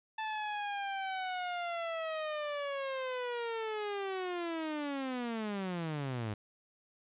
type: linear sweep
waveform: sawtooth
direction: down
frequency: 880 to 101.1 Hz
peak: -31 dBFS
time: 0.18-6.34 s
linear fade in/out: 5 ms
effects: resampled to 8000 Hz + 11-bit